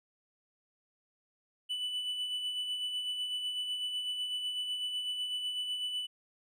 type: tone with tremolo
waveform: triangle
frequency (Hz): 2981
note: F#7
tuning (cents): +12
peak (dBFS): -30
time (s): 1.69-6.07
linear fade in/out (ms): 20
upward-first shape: sine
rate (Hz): 8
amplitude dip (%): 40
effects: none